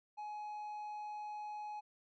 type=tone; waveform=triangle; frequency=841 Hz; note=G#5; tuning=22 cents sharp; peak=-40 dBFS; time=0.17-1.81 s; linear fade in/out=20 ms; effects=resampled to 16000 Hz